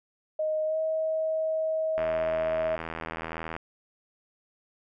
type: tone with pitch glide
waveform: sine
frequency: 622.3 to 635.4 Hz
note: D#5 to D#5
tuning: 0 to +36 cents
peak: -25 dBFS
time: 0.39-2.76 s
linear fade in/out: 5 ms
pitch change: +36 cents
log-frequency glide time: 0.65-0.78 s
type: click train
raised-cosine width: 0.5 ms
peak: -19 dBFS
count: 130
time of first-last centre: 1.98-3.565 s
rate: 81.4 Hz
effects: none